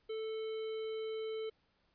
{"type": "harmonic tone", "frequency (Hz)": 440, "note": "A4", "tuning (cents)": 0, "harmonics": [1, 3, 5, 7, 9], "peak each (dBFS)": [-37, -56, -56, -54, -59], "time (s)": [0.09, 1.5], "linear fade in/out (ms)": 10, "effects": ["pink hiss -75 dBFS RMS until 1.94 s", "resampled to 11025 Hz"]}